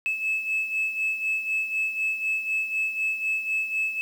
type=beating tone pair; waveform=sine; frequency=2600 / 2604 Hz; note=E7 / E7; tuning=-24 / -22 cents; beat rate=4 Hz; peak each=-30 / -24 dBFS; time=0.06-4.01 s; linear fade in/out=0 ms; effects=tanh soft clip ceiling -19 dBFS + 8-bit